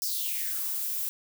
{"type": "noise with high-pass filter sweep", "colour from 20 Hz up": "violet", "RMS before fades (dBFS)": -31, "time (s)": [0.02, 1.09], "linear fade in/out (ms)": 0, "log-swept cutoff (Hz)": [5400, 340], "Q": 4.9, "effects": []}